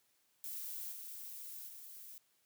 violet noise with level steps, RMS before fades -44 / -48 / -52 dBFS, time 0.44-2.18 s, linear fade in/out 0 ms, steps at 0.91 / 1.67 s, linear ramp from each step 20 ms, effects white hiss -75 dBFS RMS until 2.45 s + high-pass 80 Hz 12 dB/octave

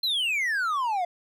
triangle exponential sweep, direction down, 4201 to 683 Hz, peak -22 dBFS, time 0.03-1.05 s, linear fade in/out 5 ms, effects none

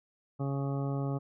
harmonic tone, 138.59 Hz, C#3, in tune, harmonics 1 / 2 / 3 / 4 / 5 / 6 / 8 / 9, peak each -31 / -37 / -41 / -43 / -45 / -47 / -49 / -50 dBFS, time 0.39-1.19 s, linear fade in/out 20 ms, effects none

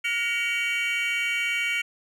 triangle tone cluster, 1427 / 1887 / 2267 / 2765 / 3062 Hz, F6 / A#6 / C#7 / F7 / G7, +37 / +21 / +38 / -18 / -41 cents, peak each -32 / -33 / -24 / -30 / -33 dBFS, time 0.04-1.82 s, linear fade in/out 10 ms, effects none

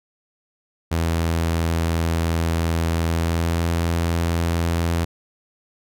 sawtooth tone with pitch glide, 82.8 to 84.15 Hz, E2 to E2, +8 to +36 cents, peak -15 dBFS, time 0.91-5.05 s, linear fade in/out 10 ms, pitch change +28 cents, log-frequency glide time 3.08-3.65 s, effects none

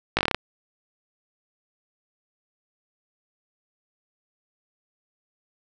slowing click train, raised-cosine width 0.3 ms, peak -4 dBFS, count 8, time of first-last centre 0.17-0.346 s, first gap 18 ms, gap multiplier 1.11, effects none

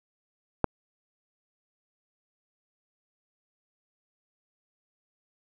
click, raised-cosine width 1 ms, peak -7 dBFS, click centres 0.643 s, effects none

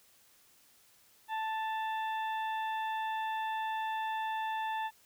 harmonic tone with a mistuned harmonic, 880 Hz, A5, in tune, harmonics 1 / 2 / 3 / 4, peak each -33 / -41 / -48 / -49 dBFS, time 1.28-4.91 s, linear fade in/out 50 ms, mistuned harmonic 3, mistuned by +25 cents, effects white hiss -64 dBFS RMS until 5.05 s

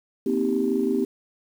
sine chord, C minor seventh, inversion third, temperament just, 235.5 / 261.6 / 314 / 392.4 Hz, Bb3 / C4 / Eb4 / G4, +18 / 0 / +16 / +2 cents, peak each -26 / -25 / -28 / -24 dBFS, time 0.26-1.05 s, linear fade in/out 5 ms, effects tanh soft clip ceiling -10 dBFS + 8-bit

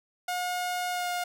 sawtooth tone with pitch glide, 719 to 712 Hz, F#5 to F5, -50 to +33 cents, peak -25 dBFS, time 0.28-1.24 s, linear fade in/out 5 ms, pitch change -17 cents, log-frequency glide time 0.91-1.08 s, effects none

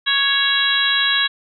harmonic tone, 554.4 Hz, C#5, in tune, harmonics 2 / 3 / 4 / 5 / 6 / 7, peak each -27 / -19 / -28 / -26 / -20 / -20 dBFS, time 0.06-1.28 s, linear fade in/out 20 ms, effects none

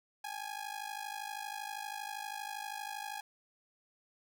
sawtooth ring-modulated tone, 828 Hz, G#5, 5 cents flat, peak -33 dBFS, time 0.24-3.21 s, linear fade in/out 2 ms, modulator 26.3 Hz, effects none

